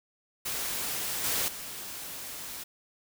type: noise with level steps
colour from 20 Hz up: white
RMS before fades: -33 / -29 / -40 dBFS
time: 0.45-2.64 s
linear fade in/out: 10 ms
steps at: 1.24 / 1.48 s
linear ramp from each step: 2 ms
effects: none